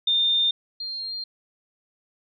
sine tone pair in turn, 3620 / 4201 Hz, A7 / C8, +48 / +6 cents, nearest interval minor third, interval 258 cents, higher second, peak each -18 / -29 dBFS, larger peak first, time 0.07-0.51 / 0.8-1.24 s, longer neither, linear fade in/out 5 ms, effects none

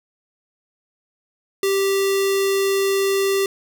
square tone with notch filter, 391.5 Hz, G4, 2 cents flat, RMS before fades -19 dBFS, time 1.63-3.46 s, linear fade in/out 2 ms, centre 810 Hz, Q 0.67, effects none

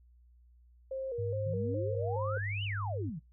sine tone with vibrato, 502 Hz, B4, 28 cents sharp, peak -34 dBFS, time 0.91-2.38 s, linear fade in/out 5 ms, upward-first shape square, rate 2.4 Hz, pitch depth 97 cents each way
sine tone with pitch glide, 102.4 to 101.11 Hz, G#2 to G#2, -24 to -46 cents, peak -34 dBFS, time 1.18-3.1 s, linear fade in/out 10 ms, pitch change -22 cents, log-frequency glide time 1.79-2.17 s
sine exponential two-way sweep, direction up then down, 134.3 to 3057 to 134.3 Hz, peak -37 dBFS, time 1.45-3.2 s, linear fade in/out 20 ms, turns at 2.64 s
effects noise-tail reverb RT60 0.2 s tail -21 dB re dry + added 60 Hz sine -58 dBFS peak until 3.32 s

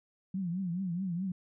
sine tone with vibrato, 180.8 Hz, F#3, 40 cents flat, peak -31 dBFS, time 0.34-1.32 s, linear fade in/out 5 ms, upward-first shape triangle, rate 4.7 Hz, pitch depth 160 cents each way, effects none

